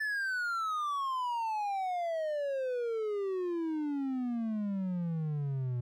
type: exponential sweep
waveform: triangle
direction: down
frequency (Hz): 1760 to 120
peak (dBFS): -29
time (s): 0-5.81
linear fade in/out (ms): 10
effects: none

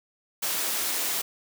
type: high-pass noise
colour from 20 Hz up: white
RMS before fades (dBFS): -28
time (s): 0.42-1.22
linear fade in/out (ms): 10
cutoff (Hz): 240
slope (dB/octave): 12
effects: none

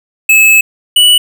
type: tone pair in turn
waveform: square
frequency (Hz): 2597 / 2952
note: E7 / F#7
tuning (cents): -26 / -5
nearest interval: major second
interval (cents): 221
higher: second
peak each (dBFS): -4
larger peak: neither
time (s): 0.29-0.61 / 0.96-1.18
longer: first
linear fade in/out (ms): 5
effects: none

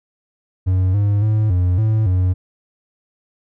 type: tone with pitch steps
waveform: triangle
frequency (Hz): 92.8 / 102.2 / 107.8 / 90.1 / 109.4 / 91.6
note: F#2 / G#2 / A2 / F#2 / A2 / F#2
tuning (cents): +6 / -27 / -35 / -45 / -9 / -17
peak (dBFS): -11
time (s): 0.66-2.34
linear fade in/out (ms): 20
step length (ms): 280
effects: none

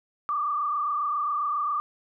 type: tone with frequency modulation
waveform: sine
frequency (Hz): 1181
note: D6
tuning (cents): +9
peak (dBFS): -24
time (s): 0.29-1.8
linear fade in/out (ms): 0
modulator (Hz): 27.4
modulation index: 1.6
effects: none

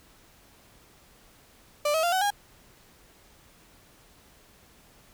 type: tone with pitch steps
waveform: 35% pulse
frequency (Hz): 590 / 639.7 / 693.6 / 752 / 815.3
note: D5 / D#5 / F5 / F#5 / G#5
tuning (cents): +8 / +48 / -12 / +28 / -32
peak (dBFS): -21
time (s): 1.85-2.305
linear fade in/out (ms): 5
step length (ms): 91
effects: pink hiss -57 dBFS RMS until 5.13 s

